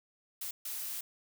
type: noise bursts at uneven times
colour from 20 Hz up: blue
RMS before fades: -39 dBFS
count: 2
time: 0.41-0.51 / 0.65-1.01 s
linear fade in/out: 5 ms
effects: none